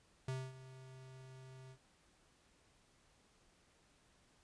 square tone with ADSR envelope, 130.81 Hz, C3, in tune, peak -38 dBFS, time 0.28-1.78 s, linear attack 4 ms, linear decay 240 ms, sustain -16 dB, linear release 69 ms, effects pink hiss -71 dBFS RMS until 4.43 s + resampled to 22050 Hz

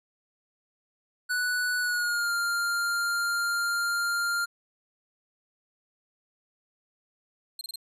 square tone with pitch glide, 1480 to 1397.7 Hz, F#6 to F6, 0 to +1 cents, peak -26 dBFS, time 1.29-4.46 s, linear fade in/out 20 ms, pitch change -99 cents, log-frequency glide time 1.8-2.32 s
sawtooth tone bursts, 4178 Hz, C8, 3 cents flat, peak -32 dBFS, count 4, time 7.59-7.758 s, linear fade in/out 2 ms, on 21 ms, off 28 ms
effects resampled to 32000 Hz

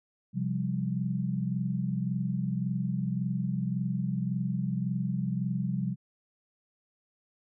sine chord, C suspended fourth, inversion none, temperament just, 130.81 / 174.42 / 196.22 Hz, C3 / F3 / G3, 0 / -2 / +2 cents, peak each -32 dBFS, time 0.33-5.96 s, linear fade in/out 50 ms, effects none

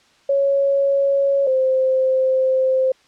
sine tone pair in turn, 554.4 / 522.5 Hz, C#5 / C5, 0 / -2 cents, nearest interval minor second, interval 102 cents, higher first, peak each -14 dBFS, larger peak neither, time 0.29-1.47 / 1.47-2.92 s, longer second, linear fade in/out 5 ms, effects white hiss -55 dBFS RMS until 3.07 s + low-pass 5000 Hz 12 dB/octave

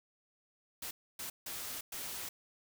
white noise bursts at uneven times, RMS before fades -42 dBFS, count 4, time 0.82-0.91 / 1.19-1.3 / 1.46-1.81 / 1.92-2.29 s, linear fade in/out 5 ms, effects none

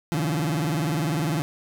30% pulse tone with vibrato, 155.56 Hz, D#3, in tune, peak -20 dBFS, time 0.12-1.42 s, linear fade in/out 0 ms, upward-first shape square, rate 20 Hz, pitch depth 160 cents each way, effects none

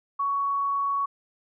sine tone, 1118 Hz, C#6, 14 cents sharp, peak -23 dBFS, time 0.19-1.06 s, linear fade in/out 10 ms, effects none

